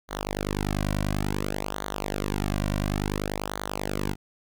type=tone with flanger; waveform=sawtooth; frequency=50.2 Hz; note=G1; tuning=42 cents sharp; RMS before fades=-29 dBFS; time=0.08-4.16 s; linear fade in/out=50 ms; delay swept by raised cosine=0.38 to 2.38 ms; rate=0.57 Hz; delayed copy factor=-0.9; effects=none